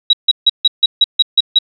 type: tone bursts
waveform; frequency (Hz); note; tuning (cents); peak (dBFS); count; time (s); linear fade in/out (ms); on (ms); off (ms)
sine; 3860; B7; -40; -5; 9; 0.1-1.588; 5; 32; 150
effects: none